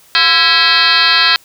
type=tone with frequency modulation; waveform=sine; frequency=2884 Hz; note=F#7; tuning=45 cents flat; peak=-7 dBFS; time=0.15-1.36 s; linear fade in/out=0 ms; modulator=310 Hz; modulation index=5.5; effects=white hiss -46 dBFS RMS until 1.44 s